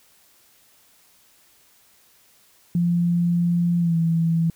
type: tone with pitch glide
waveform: sine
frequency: 172.8 to 165.19 Hz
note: F3 to E3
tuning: -18 to +4 cents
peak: -17 dBFS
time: 2.75-4.5 s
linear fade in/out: 2 ms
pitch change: -78 cents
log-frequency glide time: 3.79-3.96 s
effects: white hiss -57 dBFS RMS until 4.55 s